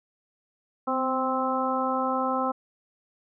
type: harmonic tone with a mistuned harmonic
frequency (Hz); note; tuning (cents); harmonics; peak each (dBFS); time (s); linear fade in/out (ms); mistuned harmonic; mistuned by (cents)
261.6; C4; 0; 1 / 2 / 3 / 4 / 5; -30 / -30 / -30 / -30 / -30; 0.87-2.52; 10; 1; -26
effects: none